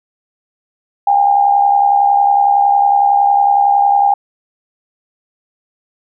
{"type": "tone with amplitude modulation", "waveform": "sine", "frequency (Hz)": 806, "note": "G5", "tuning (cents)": 48, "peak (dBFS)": -5, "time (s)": [1.07, 4.14], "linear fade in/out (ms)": 5, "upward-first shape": "sine", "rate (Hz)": 70.9, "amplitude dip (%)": 60, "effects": []}